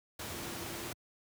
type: tone in noise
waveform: sine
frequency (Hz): 339.9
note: F4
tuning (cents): -47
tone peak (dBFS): -47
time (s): 0.33-0.89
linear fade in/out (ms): 5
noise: pink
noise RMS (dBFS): -41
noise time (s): 0.19-0.93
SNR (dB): -9
effects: high-pass 80 Hz 12 dB/octave